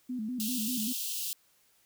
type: tone with vibrato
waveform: sine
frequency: 233.1 Hz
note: A#3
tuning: in tune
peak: -32 dBFS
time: 0.09-0.93 s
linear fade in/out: 10 ms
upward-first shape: square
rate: 5.1 Hz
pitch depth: 130 cents each way
type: high-pass noise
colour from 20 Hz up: white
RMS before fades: -35 dBFS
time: 0.4-1.33 s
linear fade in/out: 0 ms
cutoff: 2700 Hz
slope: 96 dB/octave
effects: white hiss -67 dBFS RMS until 1.85 s